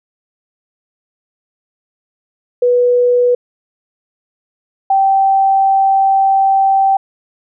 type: tone pair in turn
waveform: sine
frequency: 490 / 777.8 Hz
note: B4 / G5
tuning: -14 / -14 cents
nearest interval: minor sixth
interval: 800 cents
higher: second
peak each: -8 dBFS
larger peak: neither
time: 2.62-3.35 / 4.9-6.97 s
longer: second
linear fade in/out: 5 ms
effects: none